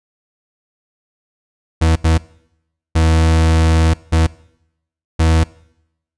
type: tone bursts at uneven times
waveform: 40% pulse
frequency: 80.8 Hz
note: E2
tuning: 34 cents flat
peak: -9 dBFS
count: 5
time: 1.81-1.96 / 2.04-2.18 / 2.95-3.94 / 4.12-4.27 / 5.19-5.44 s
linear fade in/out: 10 ms
effects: noise-tail reverb RT60 0.8 s tail -22 dB re dry + resampled to 22050 Hz